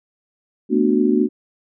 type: chord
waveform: sine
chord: B minor seventh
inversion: third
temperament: just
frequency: 222.2 / 246.9 / 296.3 / 370.4 Hz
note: A3 / B3 / D4 / F#4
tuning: +17 / 0 / +15 / +2 cents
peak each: -19 dBFS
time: 0.69-1.29 s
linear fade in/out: 50 ms
effects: none